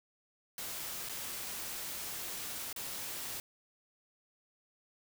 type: noise with dropouts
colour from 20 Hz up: white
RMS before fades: -41 dBFS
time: 0.58-3.4 s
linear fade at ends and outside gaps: 1 ms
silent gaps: 1.088-1.094 / 2.728-2.762 s
effects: none